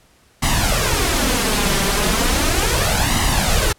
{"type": "noise with flanger", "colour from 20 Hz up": "pink", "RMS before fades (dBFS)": -17, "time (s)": [0.42, 3.73], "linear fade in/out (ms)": 10, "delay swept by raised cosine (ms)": [1, 5.1], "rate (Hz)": 0.36, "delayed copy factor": 0.65, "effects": ["pink hiss -54 dBFS RMS until 3.78 s", "low-pass 12000 Hz 12 dB/octave"]}